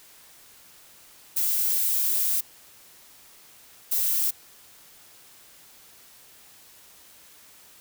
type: noise bursts at uneven times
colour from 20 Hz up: violet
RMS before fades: -24 dBFS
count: 2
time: 1.36-2.41 / 3.91-4.31 s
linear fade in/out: 10 ms
effects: white hiss -52 dBFS RMS until 7.8 s